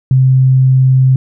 sine tone, 130.81 Hz, C3, in tune, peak -5 dBFS, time 0.11-1.16 s, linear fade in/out 2 ms, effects none

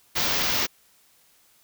white band-stop noise, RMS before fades -24 dBFS, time 0.15-0.67 s, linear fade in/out 20 ms, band 6300 to 16000 Hz, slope 48 dB/octave, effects white hiss -60 dBFS RMS until 1.63 s

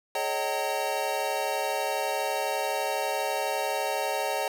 square tone cluster, 425.8 / 549 / 621 / 765 / 915 Hz, G#4 / C#5 / D#5 / G5 / A#5, +43 / -17 / -3 / -42 / -32 cents, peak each -37 / -34 / -34 / -33 / -34 dBFS, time 0.15-4.48 s, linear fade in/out 2 ms, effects none

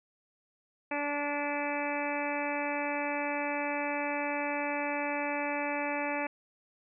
harmonic tone, 289.9 Hz, D4, 22 cents flat, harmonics 1 / 2 / 3 / 4 / 5 / 6 / 7 / 8 / 9, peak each -37 / -36 / -36 / -44 / -44 / -41 / -42 / -39 / -41 dBFS, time 0.91-6.27 s, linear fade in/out 5 ms, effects none

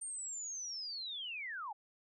sine linear sweep, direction down, 8880 to 770 Hz, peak -40 dBFS, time 0.01-1.73 s, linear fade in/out 10 ms, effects none

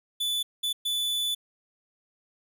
45% pulse tone bursts at uneven times, 3480 Hz, A7, 20 cents flat, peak -26 dBFS, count 3, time 0.2-0.43 / 0.63-0.73 / 0.85-1.35 s, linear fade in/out 10 ms, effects none

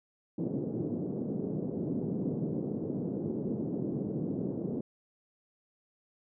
pink band-pass noise, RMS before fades -34 dBFS, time 0.38-4.81 s, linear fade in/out 5 ms, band 150 to 420 Hz, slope 24 dB/octave, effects none

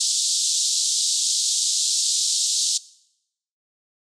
white band-pass noise, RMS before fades -22 dBFS, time 0-2.78 s, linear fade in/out 10 ms, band 3600 to 8300 Hz, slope 48 dB/octave, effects noise-tail reverb RT60 0.8 s tail -20 dB re dry

